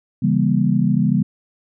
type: chord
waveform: sine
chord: C# diminished seventh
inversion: none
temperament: just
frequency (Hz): 138.59 / 166.31 / 199.57 / 239.5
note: C#3 / E3 / G3 / Bb3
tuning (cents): 0 / +16 / +31 / +47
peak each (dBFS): -20 / -20 / -18 / -20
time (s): 0.22-1.23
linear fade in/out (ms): 10
effects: none